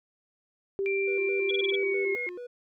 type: tone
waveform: sine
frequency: 392.5 Hz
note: G4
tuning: 2 cents sharp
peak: -26 dBFS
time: 0.79-2.15 s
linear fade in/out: 0 ms
type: tone with pitch glide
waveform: sine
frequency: 2362 to 2153 Hz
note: D7 to C7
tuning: +9 to +49 cents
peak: -30 dBFS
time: 0.86-2.29 s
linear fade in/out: 0 ms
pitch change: -160 cents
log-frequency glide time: 1.61-2.13 s
type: tone with vibrato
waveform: triangle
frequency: 417.7 Hz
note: G#4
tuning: 10 cents sharp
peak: -35 dBFS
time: 1.07-2.47 s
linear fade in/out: 10 ms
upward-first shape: square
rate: 4.6 Hz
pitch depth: 270 cents each way
type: tone bursts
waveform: sine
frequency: 3353 Hz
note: G#7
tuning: 16 cents sharp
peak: -27 dBFS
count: 6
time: 1.49-1.757 s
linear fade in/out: 5 ms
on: 22 ms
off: 27 ms
effects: none